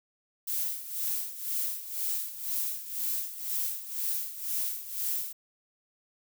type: noise with tremolo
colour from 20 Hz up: violet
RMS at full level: -30 dBFS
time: 0.47-5.33 s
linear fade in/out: 10 ms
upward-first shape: sine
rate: 2 Hz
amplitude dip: 75%
effects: none